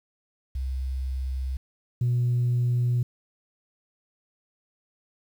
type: tone pair in turn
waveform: sine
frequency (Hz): 65.41 / 121.99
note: C2 / B2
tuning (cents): 0 / -21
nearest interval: major seventh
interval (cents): 1079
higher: second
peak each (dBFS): -26 / -19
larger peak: second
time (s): 0.55-1.57 / 2.01-3.03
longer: neither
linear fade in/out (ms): 5
effects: tanh soft clip ceiling -18 dBFS + 9-bit